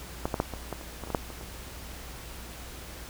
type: clicks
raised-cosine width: 1 ms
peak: -13 / -13 / -10 / -21 / -18 / -27 / -24 / -27 / -20 / -10 / -27 / -29 dBFS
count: 12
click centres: 0.255 / 0.342 / 0.401 / 0.537 / 0.727 / 0.812 / 1.037 / 1.073 / 1.103 / 1.148 / 1.303 / 1.412 s
effects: added 60 Hz sine -44 dBFS peak until 3.09 s + pink hiss -44 dBFS RMS until 3.09 s